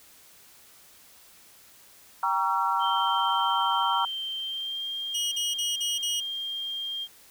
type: chord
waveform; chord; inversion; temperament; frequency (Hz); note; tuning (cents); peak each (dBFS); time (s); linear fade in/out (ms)
sine; G diminished seventh; none; just; 784 / 940.8 / 1128.9 / 1354.7; G5 / Bb5 / Db6 / Fb6; 0 / +16 / +31 / +47; -31 / -26 / -30 / -28; 2.23-4.05; 2
type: tone with pitch glide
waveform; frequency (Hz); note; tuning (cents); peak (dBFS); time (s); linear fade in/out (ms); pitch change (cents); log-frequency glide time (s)
sine; 3136 to 3204; G7 to G7; 0 to +37; -30; 2.79-7.08; 50; +37; 4.37-4.85
type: tone bursts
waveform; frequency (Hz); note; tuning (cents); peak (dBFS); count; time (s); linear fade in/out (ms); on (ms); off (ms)
25% pulse; 2900; F#7; -35; -24; 5; 5.14-6.204; 10; 180; 41
effects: white hiss -54 dBFS RMS until 7.3 s